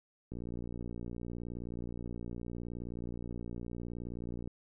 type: click train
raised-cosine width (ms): 3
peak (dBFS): -29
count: 247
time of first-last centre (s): 0.32-4.475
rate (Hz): 59.2
effects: none